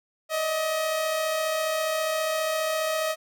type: tone pair together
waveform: sawtooth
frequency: 598 / 632.8 Hz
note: D5 / D#5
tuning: +31 / +29 cents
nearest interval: minor second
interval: 98 cents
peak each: -31 / -21 dBFS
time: 0.29-3.16 s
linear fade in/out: 50 ms
effects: none